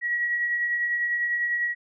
sine tone with tremolo, 1916 Hz, A#6, 47 cents sharp, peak -21 dBFS, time 0.01-1.75 s, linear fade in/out 50 ms, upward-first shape triangle, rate 10 Hz, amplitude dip 40%, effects none

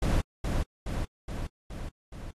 brown noise with echo, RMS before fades -25 dBFS, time 0.02-0.21 s, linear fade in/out 5 ms, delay 420 ms, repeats 5, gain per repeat -3 dB, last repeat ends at 2.31 s, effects AAC 32 kbps

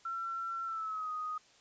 sine tone with pitch glide, 1352 to 1247 Hz, E6 to D#6, +43 to +3 cents, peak -35 dBFS, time 0.05-1.38 s, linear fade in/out 5 ms, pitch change -140 cents, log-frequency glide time 0.64-1.11 s, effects white hiss -63 dBFS RMS until 1.6 s + resampled to 16000 Hz

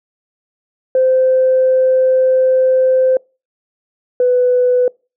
sine tone pair in turn, 518 / 497.7 Hz, C5 / B4, -17 / +13 cents, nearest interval minor second, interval 70 cents, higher first, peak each -8 dBFS, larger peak neither, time 0.95-3.17 / 4.2-4.88 s, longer first, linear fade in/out 2 ms, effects noise-tail reverb RT60 0.3 s tail -26 dB re dry + tanh soft clip ceiling -4 dBFS

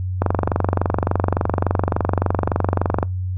click train, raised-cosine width 1 ms, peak -3 dBFS, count 67, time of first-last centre 0.22-3.029 s, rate 23.5 Hz, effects noise-tail reverb RT60 0.2 s tail -25 dB re dry + added 92 Hz sine -21 dBFS peak until 3.37 s

